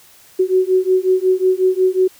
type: beating tone pair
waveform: sine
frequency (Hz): 370 / 375.5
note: F#4 / F#4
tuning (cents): 0 / +26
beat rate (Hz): 5.5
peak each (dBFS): -15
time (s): 0.39-2.08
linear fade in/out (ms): 10
effects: white hiss -47 dBFS RMS until 2.19 s